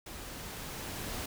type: noise with level ramp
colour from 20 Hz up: pink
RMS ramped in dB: -45 to -38 dBFS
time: 0.06-1.26 s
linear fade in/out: 5 ms
effects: none